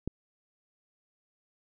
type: click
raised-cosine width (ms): 3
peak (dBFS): -19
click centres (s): 0.076
effects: none